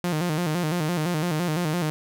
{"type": "tone with vibrato", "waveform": "sawtooth", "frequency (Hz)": 164.81, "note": "E3", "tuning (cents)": 0, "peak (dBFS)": -19, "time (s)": [0.04, 1.9], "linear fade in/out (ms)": 0, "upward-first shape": "square", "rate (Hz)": 5.9, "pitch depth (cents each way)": 120, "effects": []}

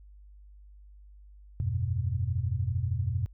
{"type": "tone cluster", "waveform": "sine", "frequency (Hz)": [85.8, 98.6, 123.6], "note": ["F2", "G2", "B2"], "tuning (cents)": [-30, 11, 2], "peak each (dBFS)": -31, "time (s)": [1.6, 3.26], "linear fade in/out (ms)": 0, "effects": ["added 50 Hz sine -49 dBFS peak until 3.33 s"]}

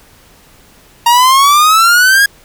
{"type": "exponential sweep", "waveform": "45% pulse", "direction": "up", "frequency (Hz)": [932.3, 1660], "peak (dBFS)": -5, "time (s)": [1.06, 2.26], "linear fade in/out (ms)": 5, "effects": ["pink hiss -44 dBFS RMS until 2.44 s"]}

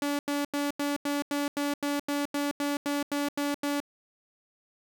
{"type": "tone bursts", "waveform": "sawtooth", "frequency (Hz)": 287.3, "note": "D4", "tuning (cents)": -38, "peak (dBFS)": -23, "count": 15, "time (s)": [0.02, 3.802], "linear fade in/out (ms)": 2, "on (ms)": 170, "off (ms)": 88, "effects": []}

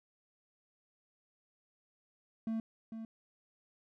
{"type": "tone with echo", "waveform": "triangle", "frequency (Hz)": 223.8, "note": "A3", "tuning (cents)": 30, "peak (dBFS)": -31, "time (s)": [2.47, 2.6], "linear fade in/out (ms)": 2, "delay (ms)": 450, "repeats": 1, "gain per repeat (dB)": -8, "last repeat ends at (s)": 3.05, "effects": []}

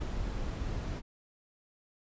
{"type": "noise with ADSR envelope", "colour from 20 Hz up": "brown", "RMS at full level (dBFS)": -31, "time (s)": [0, 1.02], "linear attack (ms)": 22, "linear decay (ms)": 7, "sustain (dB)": -4, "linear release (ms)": 46, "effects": ["resampled to 16000 Hz"]}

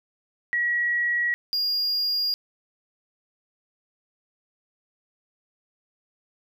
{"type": "tone pair in turn", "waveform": ["sine", "triangle"], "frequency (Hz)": [1917, 4831], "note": ["A#6", "D8"], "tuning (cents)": [48, 48], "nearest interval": "octave + major third", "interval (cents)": 1600, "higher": "second", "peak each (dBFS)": -21, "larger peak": "neither", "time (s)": [[0.53, 1.34], [1.53, 2.34]], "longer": "neither", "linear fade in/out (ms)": 0, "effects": []}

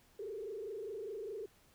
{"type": "tone with frequency modulation", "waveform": "sine", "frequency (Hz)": 420.6, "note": "G#4", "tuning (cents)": 22, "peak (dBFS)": -40, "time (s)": [0.19, 1.46], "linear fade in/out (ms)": 5, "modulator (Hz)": 24.9, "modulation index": 1.6, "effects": ["pink hiss -67 dBFS RMS until 1.74 s"]}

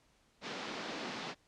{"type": "band-pass noise", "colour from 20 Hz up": "pink", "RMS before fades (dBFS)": -42, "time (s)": [0.41, 1.35], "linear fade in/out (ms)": 50, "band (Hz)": [190, 5300], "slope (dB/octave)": 24, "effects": ["pink hiss -70 dBFS RMS until 1.47 s", "low-pass 8000 Hz 12 dB/octave"]}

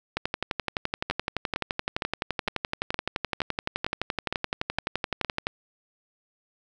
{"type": "two click trains", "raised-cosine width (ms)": 0.3, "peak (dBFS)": [-11, -10], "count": [10, 63], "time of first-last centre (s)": [[1.1, 5.247], [0.17, 5.469]], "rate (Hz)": [2.17, 11.7], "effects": []}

